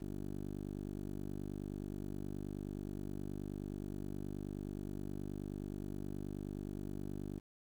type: tone with low-pass filter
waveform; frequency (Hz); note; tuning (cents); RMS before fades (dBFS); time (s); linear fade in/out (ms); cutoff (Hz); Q
10% pulse; 49.48; G1; +17; -43; 0-7.4; 20; 370; 2.1
effects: 10-bit